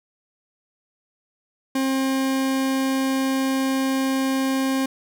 40% pulse tone, 266.6 Hz, C4, 33 cents sharp, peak -19 dBFS, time 1.75-4.86 s, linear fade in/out 5 ms, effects none

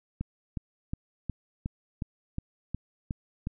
click train, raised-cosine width 5 ms, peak -19 dBFS, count 10, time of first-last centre 0.21-3.471 s, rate 2.76 Hz, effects none

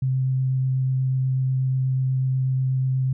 sine tone with vibrato, 130.81 Hz, C3, in tune, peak -19 dBFS, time 0.02-3.13 s, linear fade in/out 5 ms, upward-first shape sine, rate 8.2 Hz, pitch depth 8 cents each way, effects none

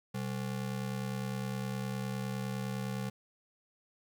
square ring-modulated tone, 160 Hz, D#3, 49 cents sharp, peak -32 dBFS, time 0.14-3.1 s, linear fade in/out 10 ms, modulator 34.9 Hz, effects 11-bit

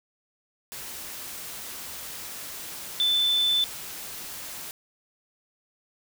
sine tone in noise, 3520 Hz, A7, in tune, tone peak -20 dBFS, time 3-3.64 s, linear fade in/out 0 ms, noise white, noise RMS -38 dBFS, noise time 0.72-4.71 s, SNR +15 dB, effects none

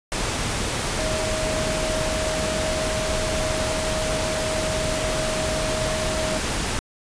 sine tone in noise, 629 Hz, D#5, 19 cents sharp, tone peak -26 dBFS, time 0.99-6.38 s, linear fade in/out 0 ms, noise pink, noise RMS -25 dBFS, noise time 0.12-6.79 s, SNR -4 dB, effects resampled to 22050 Hz

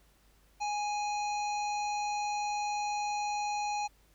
harmonic tone with a mistuned harmonic, 830.6 Hz, G#5, in tune, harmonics 1 / 3 / 5 / 7 / 8, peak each -31 / -41 / -45 / -48 / -49 dBFS, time 0.6-3.88 s, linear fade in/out 20 ms, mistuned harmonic 8, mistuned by +49 cents, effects added 50 Hz sine -64 dBFS peak until 4.14 s + pink hiss -67 dBFS RMS until 4.14 s

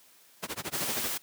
pink noise with tremolo, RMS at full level -32 dBFS, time 0.42-1.1 s, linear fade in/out 20 ms, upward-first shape sine, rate 13 Hz, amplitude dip 100%
white noise, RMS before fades -33 dBFS, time 0.73-1.18 s, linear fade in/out 10 ms
effects white hiss -59 dBFS RMS until 1.22 s + high-pass 150 Hz 12 dB/octave

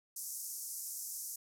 white band-pass noise, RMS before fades -43 dBFS, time 0.16-1.36 s, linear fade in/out 5 ms, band 5500 to 14000 Hz, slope 48 dB/octave, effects none

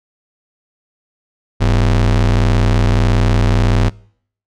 square ring-modulated tone, 73.42 Hz, D2, in tune, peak -8 dBFS, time 1.6-3.9 s, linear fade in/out 20 ms, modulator 30.8 Hz, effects noise-tail reverb RT60 0.6 s tail -24 dB re dry + low-pass 6000 Hz 12 dB/octave

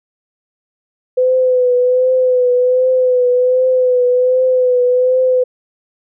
sine tone with vibrato, 504 Hz, B4, 35 cents sharp, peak -9 dBFS, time 1.17-5.44 s, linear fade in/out 10 ms, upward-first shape triangle, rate 1.3 Hz, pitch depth 40 cents each way, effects none

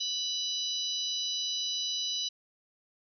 harmonic tone, 987.8 Hz, B5, in tune, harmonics 3 / 4 / 5 / 6, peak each -36 / -33 / -38 / -39 dBFS, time 0-2.29 s, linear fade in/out 10 ms, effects none

